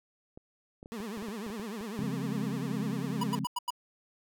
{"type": "clicks", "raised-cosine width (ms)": 2, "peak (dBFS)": -33, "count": 12, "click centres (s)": [0.375, 0.829, 0.859, 1.003, 1.174, 1.224, 1.285, 1.465, 1.502, 1.597, 1.81, 2.035]}
{"type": "tone with vibrato", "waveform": "30% pulse", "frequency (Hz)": 214.8, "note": "A3", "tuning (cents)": -41, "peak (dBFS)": -34, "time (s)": [0.92, 3.39], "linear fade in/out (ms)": 0, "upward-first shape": "triangle", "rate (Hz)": 10, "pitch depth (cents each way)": 220}
{"type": "chord", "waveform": "sine", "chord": "Db major seventh", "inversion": "none", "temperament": "equal", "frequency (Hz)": [138.59, 174.61, 207.7, 261.6], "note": ["Db3", "F3", "Ab3", "C4"], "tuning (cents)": [0, 0, 0, 0], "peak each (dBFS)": -37, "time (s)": [1.99, 3.45], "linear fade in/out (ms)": 0}
{"type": "tone bursts", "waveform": "square", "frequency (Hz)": 977, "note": "B5", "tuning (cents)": -19, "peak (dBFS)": -30, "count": 5, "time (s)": [3.21, 3.705], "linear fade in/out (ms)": 5, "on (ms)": 27, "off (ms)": 90}
{"effects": []}